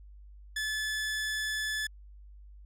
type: tone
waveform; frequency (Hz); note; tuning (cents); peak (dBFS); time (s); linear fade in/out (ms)
sawtooth; 1730; A6; -30; -27; 0.56-1.87; 5
effects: added 50 Hz sine -48 dBFS peak until 2.65 s + low-pass 11000 Hz 12 dB/octave